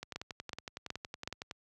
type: two click trains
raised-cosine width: 0.2 ms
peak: -23 / -20 dBFS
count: 17 / 4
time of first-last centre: 0.03-1.511 / 0.16-1.275 s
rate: 10.8 / 2.69 Hz
effects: high-pass 60 Hz 12 dB/octave